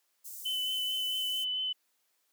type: high-pass noise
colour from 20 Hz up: white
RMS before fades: -44 dBFS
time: 0.24-1.45 s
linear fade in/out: 20 ms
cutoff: 6500 Hz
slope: 24 dB/octave
type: tone with vibrato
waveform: sine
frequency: 3024 Hz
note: F#7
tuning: 37 cents sharp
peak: -30 dBFS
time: 0.45-1.73 s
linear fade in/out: 10 ms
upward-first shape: triangle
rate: 4.5 Hz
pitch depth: 17 cents each way
effects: white hiss -75 dBFS RMS until 2.32 s + high-pass 300 Hz 12 dB/octave